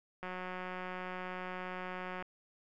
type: click train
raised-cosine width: 0.5 ms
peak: -27 dBFS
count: 366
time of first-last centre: 0.23-2.225 s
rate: 183 Hz
effects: none